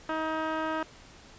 15% pulse tone with low-pass filter, 316.4 Hz, D#4, 29 cents sharp, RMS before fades -31 dBFS, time 0.09-0.83 s, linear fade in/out 2 ms, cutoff 1900 Hz, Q 2.3, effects pink hiss -52 dBFS RMS until 1.38 s + resampled to 16000 Hz

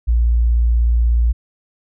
sine tone, 58.27 Hz, A#1, in tune, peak -11 dBFS, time 0.07-1.33 s, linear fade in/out 20 ms, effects none

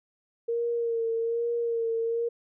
sine tone with vibrato, 463.3 Hz, A#4, 11 cents flat, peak -25 dBFS, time 0.48-2.29 s, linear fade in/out 10 ms, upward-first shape sine, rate 1.2 Hz, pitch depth 31 cents each way, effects none

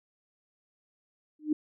sine tone with exponential growth, 303.9 Hz, D#4, 41 cents flat, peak -20 dBFS, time 1.39-1.53 s, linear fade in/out 5 ms, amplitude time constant 30 ms, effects none

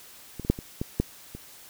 clicks, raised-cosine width 3 ms, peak -22 / -22 / -6 / -23 / -15 / -9 / -25 dBFS, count 7, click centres 0.397 / 0.449 / 0.5 / 0.589 / 0.815 / 1 / 1.35 s, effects white hiss -49 dBFS RMS until 1.69 s

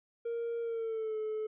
triangle tone with pitch glide, 466.2 to 432.5 Hz, A#4 to A4, 0 to -30 cents, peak -30 dBFS, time 0.25-1.47 s, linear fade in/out 10 ms, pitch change -130 cents, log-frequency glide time 0.61-1.17 s, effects tanh soft clip ceiling -28 dBFS + resampled to 8000 Hz

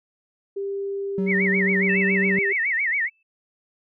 sine tone, 396.3 Hz, G4, 19 cents sharp, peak -25 dBFS, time 0.56-2.53 s, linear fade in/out 10 ms
triangle tone with pitch glide, 188.6 to 190.24 Hz, F#3 to F#3, +33 to +48 cents, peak -20 dBFS, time 1.18-2.39 s, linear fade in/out 2 ms, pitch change +15 cents, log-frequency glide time 1.97-2.02 s
sine tone with vibrato, 2025 Hz, B6, 43 cents sharp, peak -20 dBFS, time 1.26-3.1 s, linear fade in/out 50 ms, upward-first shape sine, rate 7.2 Hz, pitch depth 210 cents each way
sine tone with exponential decay, 2637 Hz, E7, in tune, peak -25 dBFS, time 1.89-3.23 s, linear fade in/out 5 ms, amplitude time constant 290 ms
effects none

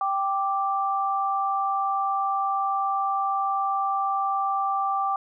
sine tone pair together, 784 / 1174.7 Hz, G5 / D6, 0 / 0 cents, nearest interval perfect fifth, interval 700 cents, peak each -25 dBFS, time 0.01-5.16 s, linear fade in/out 2 ms, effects none

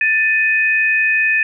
sine tone pair together, 1769 / 2504 Hz, A6 / D#7, +9 / +10 cents, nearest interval tritone, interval 601 cents, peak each -15 dBFS, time 0.01-1.43 s, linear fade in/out 2 ms, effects none

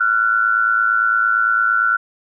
sine tone pair together, 1371.2 / 1480 Hz, F6 / F#6, -32 / 0 cents, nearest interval minor second, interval 132 cents, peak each -16 dBFS, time 0-1.97 s, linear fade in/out 10 ms, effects none

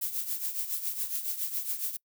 violet noise with tremolo, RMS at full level -30 dBFS, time 0.01-1.97 s, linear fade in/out 10 ms, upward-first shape triangle, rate 7.2 Hz, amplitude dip 75%, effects noise-tail reverb RT60 0.1 s tail -25 dB re dry

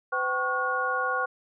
sine tone cluster, 507 / 768 / 1104 / 1438 Hz, B4 / G5 / C#6 / F#6, +45 / -36 / -7 / -50 cents, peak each -32 / -33 / -29 / -28 dBFS, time 0.12-1.26 s, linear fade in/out 10 ms, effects none

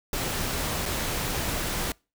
pink noise with dropouts, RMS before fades -29 dBFS, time 0.13-1.92 s, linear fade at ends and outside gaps 2 ms, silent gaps 0.856-0.86 s, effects noise-tail reverb RT60 0.3 s tail -26 dB re dry

